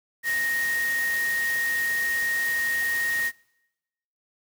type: tone in noise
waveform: sine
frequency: 1864.7 Hz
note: A#6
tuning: in tune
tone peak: -23 dBFS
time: 0.23-3.32 s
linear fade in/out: 50 ms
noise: white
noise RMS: -35 dBFS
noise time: 0.23-3.32 s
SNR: +9 dB
effects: noise-tail reverb RT60 1.0 s tail -25 dB re dry